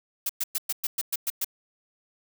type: noise bursts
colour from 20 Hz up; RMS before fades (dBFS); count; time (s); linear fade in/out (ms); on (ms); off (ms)
blue; -27; 9; 0.26-1.446; 5; 34; 110
effects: none